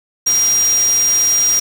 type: tone in noise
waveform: sine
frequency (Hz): 5700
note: F8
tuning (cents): +34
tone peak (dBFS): -11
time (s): 0.26-1.6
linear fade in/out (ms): 10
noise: white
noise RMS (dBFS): -24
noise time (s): 0.26-1.6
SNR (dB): +10
effects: none